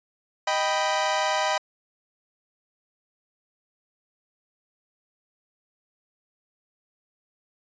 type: chord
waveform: sawtooth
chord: Eb augmented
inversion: none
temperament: equal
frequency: 622.3 / 784 / 987.8 Hz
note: Eb5 / G5 / B5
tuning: 0 / 0 / 0 cents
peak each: -23 dBFS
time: 0.47-1.58 s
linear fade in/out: 5 ms
effects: resampled to 16000 Hz